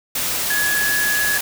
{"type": "tone in noise", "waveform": "sine", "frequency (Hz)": 1685, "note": "G#6", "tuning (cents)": 25, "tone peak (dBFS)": -18, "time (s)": [0.5, 1.38], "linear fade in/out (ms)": 5, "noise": "white", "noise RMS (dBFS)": -22, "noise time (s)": [0.15, 1.41], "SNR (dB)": 1, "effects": []}